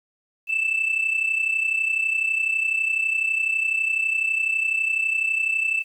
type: tone pair together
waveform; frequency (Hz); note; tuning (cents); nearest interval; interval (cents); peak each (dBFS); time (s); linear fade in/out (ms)
sine; 2636 / 2668; E7 / E7; -1 / +20; unison; 21; -20 / -24; 0.47-5.84; 50
effects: tanh soft clip ceiling -16 dBFS + 9-bit